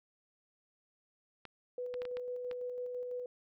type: clicks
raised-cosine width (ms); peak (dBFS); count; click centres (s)
0.3; -30; 6; 1.453 / 1.941 / 2.019 / 2.053 / 2.17 / 2.513
type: tone with tremolo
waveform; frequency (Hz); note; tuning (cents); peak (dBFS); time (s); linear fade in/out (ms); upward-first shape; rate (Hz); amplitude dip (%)
sine; 494.9; B4; +4; -36; 1.78-3.26; 2; square; 6; 25
effects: none